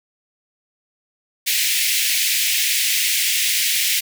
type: high-pass noise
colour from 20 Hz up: pink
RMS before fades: -19 dBFS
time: 1.46-4.01 s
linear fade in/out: 20 ms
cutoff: 2000 Hz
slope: 48 dB/octave
effects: none